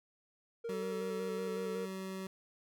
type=tone with vibrato; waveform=triangle; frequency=454 Hz; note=A#4; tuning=46 cents flat; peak=-35 dBFS; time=0.64-1.86 s; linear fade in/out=10 ms; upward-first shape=square; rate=5.4 Hz; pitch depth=38 cents each way
type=tone; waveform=25% pulse; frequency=190 Hz; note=F#3; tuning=46 cents sharp; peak=-36 dBFS; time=0.69-2.27 s; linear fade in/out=2 ms
effects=none